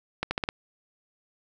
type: accelerating click train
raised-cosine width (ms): 0.3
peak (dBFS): -11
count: 5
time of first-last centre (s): 0.23-0.489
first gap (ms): 80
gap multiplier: 0.86
effects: none